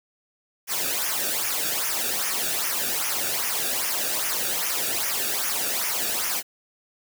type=noise with flanger; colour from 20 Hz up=white; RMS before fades=-26 dBFS; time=0.67-6.43 s; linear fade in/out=50 ms; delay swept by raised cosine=0.24 to 0.99 ms; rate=2.5 Hz; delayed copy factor=-0.7; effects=none